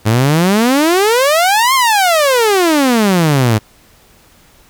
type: exponential two-way sweep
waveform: sawtooth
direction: up then down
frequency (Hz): 103.83 to 1091 to 103.83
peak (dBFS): -5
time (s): 0.05-3.59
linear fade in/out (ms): 20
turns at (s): 1.74
effects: pink hiss -47 dBFS RMS until 4.69 s